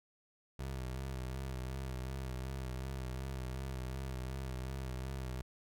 25% pulse tone with vibrato, 65 Hz, C2, 11 cents flat, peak -35 dBFS, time 0.59-5.42 s, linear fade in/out 5 ms, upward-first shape sine, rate 2.7 Hz, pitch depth 50 cents each way, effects none

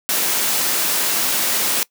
white high-pass noise, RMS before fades -19 dBFS, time 0.09-1.83 s, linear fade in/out 0 ms, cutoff 160 Hz, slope 24 dB/octave, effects noise-tail reverb RT60 0.1 s tail -22 dB re dry

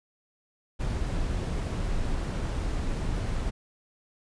brown noise, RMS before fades -29 dBFS, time 0.79-3.51 s, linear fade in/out 20 ms, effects resampled to 22050 Hz

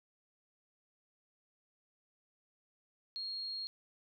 sine tone, 4266 Hz, C8, 33 cents sharp, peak -38 dBFS, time 3.16-3.67 s, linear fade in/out 0 ms, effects none

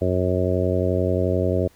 harmonic tone, 91.4 Hz, F#2, 21 cents flat, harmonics 1 / 2 / 3 / 4 / 5 / 6 / 7, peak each -23 / -28 / -28 / -26 / -27 / -26 / -28 dBFS, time 0.01-1.68 s, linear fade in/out 10 ms, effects pink hiss -56 dBFS RMS until 1.75 s

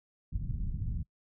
pink low-pass noise, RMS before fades -34 dBFS, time 0.32-1.03 s, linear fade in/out 10 ms, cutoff 160 Hz, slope 24 dB/octave, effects noise-tail reverb RT60 0.1 s tail -25 dB re dry

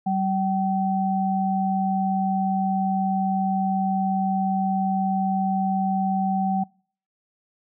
sine tone pair together, 191.5 / 766 Hz, G3 / G5, -40 / -40 cents, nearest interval 2 octaves, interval 2400 cents, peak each -23 dBFS, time 0.06-6.64 s, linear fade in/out 10 ms, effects noise-tail reverb RT60 0.5 s tail -26 dB re dry

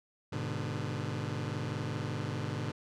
sawtooth chord, G# diminished, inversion none, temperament just, 103.83 / 124.59 / 149.51 Hz, G#2 / B2 / D3, 0 / +16 / +31 cents, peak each -34 dBFS, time 0.32-2.72 s, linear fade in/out 10 ms, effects low-pass 6000 Hz 12 dB/octave

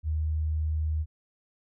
sine tone, 77.78 Hz, D#2, in tune, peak -25 dBFS, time 0.03-1.06 s, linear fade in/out 50 ms, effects none

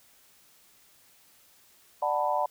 sine chord, B minor seventh, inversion first, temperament just, 592.7 / 740.8 / 889 / 987.8 Hz, D5 / F#5 / A5 / B5, +16 / +2 / +18 / 0 cents, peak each -30 dBFS, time 2.02-2.46 s, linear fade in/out 5 ms, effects white hiss -60 dBFS RMS until 2.5 s

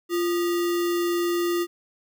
sine tone with sample-and-hold, 346.7 Hz, F4, 13 cents flat, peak -21 dBFS, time 0.09-1.67 s, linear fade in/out 50 ms, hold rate 1575 Hz, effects none

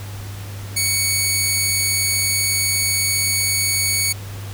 10% pulse tone, 2232 Hz, C#7, 11 cents sharp, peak -8 dBFS, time 0.76-4.13 s, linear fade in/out 10 ms, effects added 100 Hz sine -29 dBFS peak until 4.53 s + pink hiss -38 dBFS RMS until 4.53 s

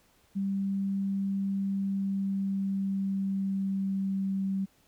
sine tone with pitch glide, 196 to 193.41 Hz, G3 to G3, 0 to -23 cents, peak -27 dBFS, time 0.35-4.66 s, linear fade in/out 20 ms, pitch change -23 cents, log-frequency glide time 1.66-4.51 s, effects pink hiss -65 dBFS RMS until 4.87 s

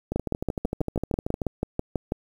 two click trains, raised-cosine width 2 ms, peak -11 / -14 dBFS, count 13 / 18, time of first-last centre 0.16-2.121 / 0.12-1.418 s, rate 6.12 / 13.1 Hz, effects 8-bit

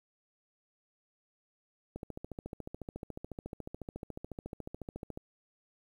click train, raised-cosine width 2 ms, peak -27 dBFS, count 46, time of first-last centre 1.96-5.174 s, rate 14 Hz, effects 10-bit

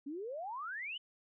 sine exponential sweep, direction up, 267.9 to 3100 Hz, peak -39 dBFS, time 0.06-0.98 s, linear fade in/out 10 ms, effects none

